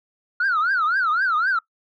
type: tone with vibrato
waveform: sine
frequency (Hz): 1396.9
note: F6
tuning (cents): 0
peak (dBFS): -16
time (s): 0.4-1.59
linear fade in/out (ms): 5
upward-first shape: triangle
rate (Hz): 3.9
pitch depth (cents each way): 270
effects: noise-tail reverb RT60 0.1 s tail -19 dB re dry + tanh soft clip ceiling -15 dBFS